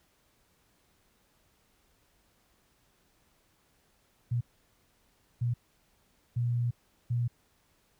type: tone bursts at uneven times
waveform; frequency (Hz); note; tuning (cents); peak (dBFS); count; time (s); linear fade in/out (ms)
sine; 120; B2; -49; -26; 4; 4.31-4.41 / 5.41-5.54 / 6.36-6.71 / 7.1-7.28; 10
effects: pink hiss -69 dBFS RMS until 7.99 s